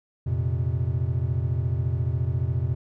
triangle chord, F suspended fourth, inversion none, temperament equal, 87.31 / 116.54 / 130.81 Hz, F2 / Bb2 / C3, 0 / 0 / 0 cents, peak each -25 dBFS, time 0.26-2.75 s, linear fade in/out 10 ms, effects none

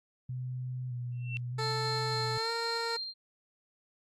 sine tone with vibrato, 124.4 Hz, B2, 13 cents sharp, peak -34 dBFS, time 0.29-2.38 s, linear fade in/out 5 ms, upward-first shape square, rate 0.81 Hz, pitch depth 30 cents each way
sine tone with exponential growth, 2701 Hz, E7, 42 cents sharp, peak -32 dBFS, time 1.12-1.37 s, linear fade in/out 0 ms, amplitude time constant 53 ms
15% pulse tone with pitch glide, 440 to 461.9 Hz, A4 to A#4, 0 to -16 cents, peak -26 dBFS, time 1.58-2.97 s, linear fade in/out 10 ms, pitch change +84 cents, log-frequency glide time 2.35-2.51 s
sine tone with tremolo, 4186 Hz, C8, in tune, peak -34 dBFS, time 1.59-3.14 s, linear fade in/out 50 ms, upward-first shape square, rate 3.8 Hz, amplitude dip 30%
effects low-pass 8000 Hz 12 dB/octave + AAC 64 kbps

